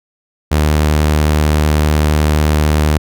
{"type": "tone", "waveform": "sawtooth", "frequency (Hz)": 75.9, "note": "D#2", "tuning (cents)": -42, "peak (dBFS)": -6, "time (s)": [0.51, 2.98], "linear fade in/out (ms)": 10, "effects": []}